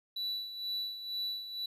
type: tone with tremolo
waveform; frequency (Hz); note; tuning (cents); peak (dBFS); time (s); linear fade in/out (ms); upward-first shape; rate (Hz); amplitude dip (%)
triangle; 3951; B7; 0; -31; 0.16-1.66; 5; sine; 2.1; 65
effects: resampled to 32000 Hz + 12-bit